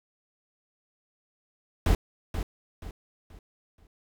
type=noise with echo; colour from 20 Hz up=brown; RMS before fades=-21 dBFS; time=1.86-1.95 s; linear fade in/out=2 ms; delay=480 ms; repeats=4; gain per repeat=-9 dB; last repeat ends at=3.87 s; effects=none